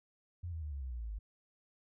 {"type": "tone with pitch steps", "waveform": "sine", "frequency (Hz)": [87.31, 80.99, 75.13, 69.7, 64.66, 59.98, 55.64, 51.62], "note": ["F2", "E2", "D2", "C#2", "C2", "B1", "A1", "G#1"], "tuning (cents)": [0, -30, 40, 10, -20, -50, 20, -10], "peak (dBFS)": -38, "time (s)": [0.43, 1.19], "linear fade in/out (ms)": 10, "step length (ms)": 95, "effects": []}